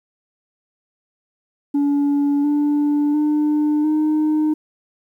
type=tone with pitch steps; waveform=sine; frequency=285.9 / 292.8 / 299.8 / 307 Hz; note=D4 / D4 / D4 / D#4; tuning=-46 / -5 / +36 / -23 cents; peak=-12 dBFS; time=1.74-4.54 s; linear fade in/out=10 ms; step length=700 ms; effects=tanh soft clip ceiling -14 dBFS + 9-bit